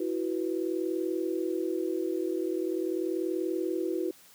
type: chord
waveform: sine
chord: E suspended second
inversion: none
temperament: equal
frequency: 329.6 / 370 / 493.9 Hz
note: E4 / F#4 / B4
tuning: 0 / 0 / 0 cents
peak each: -31 / -31 / -37 dBFS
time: 0-4.11 s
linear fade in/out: 5 ms
effects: white hiss -56 dBFS RMS until 4.34 s + high-pass 80 Hz 12 dB/octave